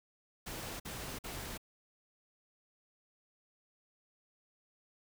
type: noise bursts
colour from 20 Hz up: pink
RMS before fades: -43 dBFS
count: 3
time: 0.46-1.578 s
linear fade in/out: 10 ms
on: 340 ms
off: 49 ms
effects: none